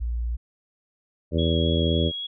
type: tone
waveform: sine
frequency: 58.6 Hz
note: A#1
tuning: 10 cents sharp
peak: -24 dBFS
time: 0-0.37 s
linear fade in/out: 20 ms
type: harmonic tone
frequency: 82.41 Hz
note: E2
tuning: in tune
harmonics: 1 / 2 / 3 / 4 / 5 / 6 / 7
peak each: -23 / -26 / -28 / -29 / -30 / -31 / -31 dBFS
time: 1.31-2.12 s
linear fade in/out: 50 ms
type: tone with vibrato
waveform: sine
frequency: 3322 Hz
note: G#7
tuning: in tune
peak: -29 dBFS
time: 1.38-2.27 s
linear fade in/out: 10 ms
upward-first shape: triangle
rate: 3.7 Hz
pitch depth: 9 cents each way
effects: none